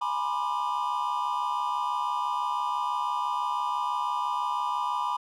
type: tone cluster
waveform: triangle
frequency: 835 / 977 / 1043 / 1193 Hz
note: G#5 / B5 / C6 / D6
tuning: +9 / -19 / -6 / +27 cents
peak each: -33 / -27 / -33 / -31 dBFS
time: 0.01-5.17 s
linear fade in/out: 10 ms
effects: none